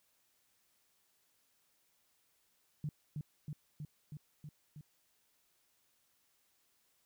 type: tone with echo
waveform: sine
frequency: 149.9 Hz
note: D3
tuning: 36 cents sharp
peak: -35 dBFS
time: 2.84-2.89 s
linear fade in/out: 2 ms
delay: 320 ms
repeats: 6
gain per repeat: -2 dB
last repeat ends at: 4.81 s
effects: white hiss -75 dBFS RMS until 7.05 s